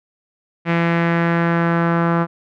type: tone with low-pass filter sweep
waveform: sawtooth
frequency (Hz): 168.8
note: E3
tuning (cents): +41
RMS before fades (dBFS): -17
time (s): 0.65-2.27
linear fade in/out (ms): 50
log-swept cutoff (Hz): 2200 to 1300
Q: 2.4
effects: none